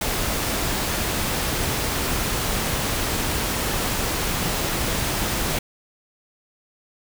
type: noise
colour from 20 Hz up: pink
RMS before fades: -24 dBFS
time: 0.01-5.59 s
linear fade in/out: 5 ms
effects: none